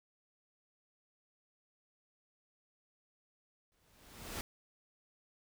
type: noise with exponential growth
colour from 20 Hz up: pink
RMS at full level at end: -39 dBFS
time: 3.72-4.41 s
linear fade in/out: 0 ms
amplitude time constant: 150 ms
effects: none